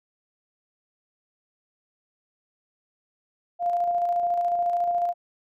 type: tone with tremolo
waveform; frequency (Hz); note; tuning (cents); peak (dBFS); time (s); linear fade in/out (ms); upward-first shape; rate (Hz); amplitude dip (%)
sine; 698.5; F5; 0; -20; 3.59-5.14; 50; square; 14; 30
effects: none